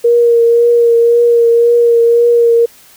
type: tone with vibrato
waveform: sine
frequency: 470 Hz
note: A#4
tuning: 14 cents sharp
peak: -5 dBFS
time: 0.04-2.66 s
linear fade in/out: 10 ms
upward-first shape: triangle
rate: 1.9 Hz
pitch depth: 22 cents each way
effects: white hiss -42 dBFS RMS until 2.96 s